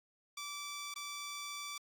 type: tone with dropouts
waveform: 10% pulse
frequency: 1161 Hz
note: D6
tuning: 20 cents flat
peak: -33 dBFS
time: 0.37-1.78 s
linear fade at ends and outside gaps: 5 ms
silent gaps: 0.941-0.959 s
effects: AAC 64 kbps